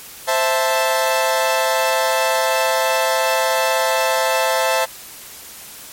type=chord; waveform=sawtooth; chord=A minor; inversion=first; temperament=equal; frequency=523.3 / 659.3 / 880 Hz; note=C5 / E5 / A5; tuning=0 / 0 / 0 cents; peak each=-16 dBFS; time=0.27-4.86 s; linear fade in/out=20 ms; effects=white hiss -37 dBFS RMS until 5.92 s + MP3 64 kbps